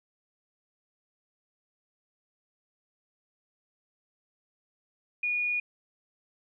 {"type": "tone", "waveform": "sine", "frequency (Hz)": 2448, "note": "D#7", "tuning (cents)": -29, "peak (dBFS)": -26, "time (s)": [5.23, 5.6], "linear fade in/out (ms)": 5, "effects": []}